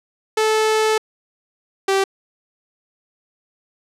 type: tone pair in turn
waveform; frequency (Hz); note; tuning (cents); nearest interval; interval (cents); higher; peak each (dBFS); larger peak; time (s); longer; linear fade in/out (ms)
sawtooth; 435.7 / 388.7; A4 / G4; -17 / -15; major second; 198; first; -11; neither; 0.37-0.98 / 1.88-2.04; first; 5
effects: low-pass 9000 Hz 12 dB/octave